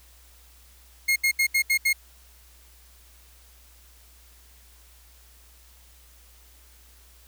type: tone bursts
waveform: 40% pulse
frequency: 2149 Hz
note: C7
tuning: 46 cents sharp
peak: -18 dBFS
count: 6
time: 1.08-1.931 s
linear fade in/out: 10 ms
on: 81 ms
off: 73 ms
effects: added 60 Hz sine -53 dBFS peak until 7.27 s + white hiss -56 dBFS RMS until 7.27 s